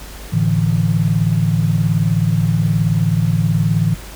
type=chord; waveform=sine; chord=A suspended fourth; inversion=none; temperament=equal with one note detuned; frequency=110 / 146.83 / 165.67 Hz; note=A2 / D3 / E3; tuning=0 / 0 / +9 cents; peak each=-17 / -18 / -16 dBFS; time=0.32-3.95 s; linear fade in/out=20 ms; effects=added 50 Hz sine -33 dBFS peak until 4.15 s + pink hiss -36 dBFS RMS until 4.15 s